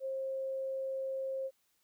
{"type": "tone", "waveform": "sine", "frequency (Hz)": 533, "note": "C5", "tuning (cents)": 32, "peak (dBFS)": -34, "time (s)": [0, 1.51], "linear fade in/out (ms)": 50, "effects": ["white hiss -75 dBFS RMS until 1.83 s"]}